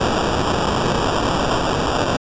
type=noise with sample-and-hold; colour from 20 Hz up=white; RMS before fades=-19 dBFS; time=0-2.17 s; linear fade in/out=10 ms; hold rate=2100 Hz; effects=resampled to 16000 Hz